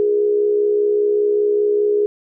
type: tone with amplitude modulation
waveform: sine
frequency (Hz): 415.3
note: G#4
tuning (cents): 0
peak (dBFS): -11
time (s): 0-2.06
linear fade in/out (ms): 0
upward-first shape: sine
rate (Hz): 65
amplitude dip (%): 50
effects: none